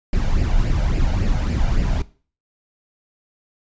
brown noise with flanger, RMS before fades -18 dBFS, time 0.13-2.02 s, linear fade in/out 2 ms, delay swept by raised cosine 0.4 to 1.4 ms, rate 3.6 Hz, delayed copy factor +0.6, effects noise-tail reverb RT60 0.4 s tail -19 dB re dry + resampled to 16000 Hz

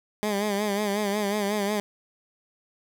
15% pulse tone with vibrato, 205.2 Hz, G#3, 21 cents flat, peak -18 dBFS, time 0.23-1.8 s, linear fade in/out 0 ms, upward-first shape sine, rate 5.5 Hz, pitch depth 67 cents each way, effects none

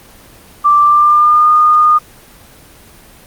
sine tone with pitch glide, 1174.7 to 1223.2 Hz, D6 to D#6, 0 to -30 cents, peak -5 dBFS, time 0.64-1.99 s, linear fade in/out 20 ms, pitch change +70 cents, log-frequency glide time 0.82-1.51 s, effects pink hiss -40 dBFS RMS until 3.26 s + Opus 24 kbps

